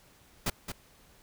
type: noise with echo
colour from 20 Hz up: pink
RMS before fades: -29 dBFS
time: 0.46-0.5 s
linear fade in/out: 5 ms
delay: 220 ms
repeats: 1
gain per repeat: -8 dB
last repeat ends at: 0.72 s
effects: pink hiss -60 dBFS RMS until 1.22 s